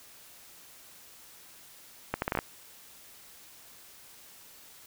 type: accelerating click train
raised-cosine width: 0.5 ms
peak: -13 dBFS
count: 7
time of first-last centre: 2.14-2.389 s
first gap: 81 ms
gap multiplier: 0.72
effects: white hiss -53 dBFS RMS until 4.86 s